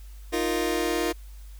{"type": "chord", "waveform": "sawtooth", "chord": "Eb suspended second", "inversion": "none", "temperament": "just", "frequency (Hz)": [311.1, 350, 466.7], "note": ["Eb4", "F4", "Bb4"], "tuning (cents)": [0, 4, 2], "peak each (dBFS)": [-25, -23, -25], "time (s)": [0.32, 1.13], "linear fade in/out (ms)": 20, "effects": ["added 50 Hz sine -40 dBFS peak until 1.59 s", "white hiss -57 dBFS RMS until 1.59 s"]}